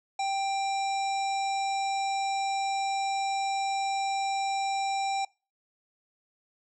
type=harmonic tone with a mistuned harmonic; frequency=784 Hz; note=G5; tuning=in tune; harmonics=1 / 3 / 5 / 7 / 9 / 10; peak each=-27 / -37 / -41 / -44 / -46 / -47 dBFS; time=0.19-5.25 s; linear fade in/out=5 ms; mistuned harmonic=3; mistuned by=+15 cents; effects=noise-tail reverb RT60 0.3 s tail -23 dB re dry